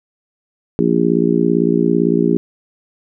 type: harmonic tone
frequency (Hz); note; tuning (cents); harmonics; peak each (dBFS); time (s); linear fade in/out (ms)
57.8; A#1; -14; 3 / 4 / 5 / 6 / 7; -18 / -18 / -18 / -18 / -18; 0.79-2.37; 0
effects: none